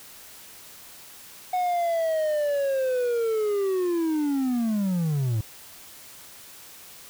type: linear sweep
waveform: triangle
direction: down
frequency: 736 to 103.83 Hz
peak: -20 dBFS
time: 1.53-5.41 s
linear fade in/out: 5 ms
effects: white hiss -46 dBFS RMS until 7.09 s